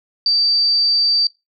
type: tone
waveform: sine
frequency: 4645 Hz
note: D8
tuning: 20 cents flat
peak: -12 dBFS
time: 0.26-1.27 s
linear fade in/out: 2 ms
effects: noise-tail reverb RT60 0.2 s tail -20 dB re dry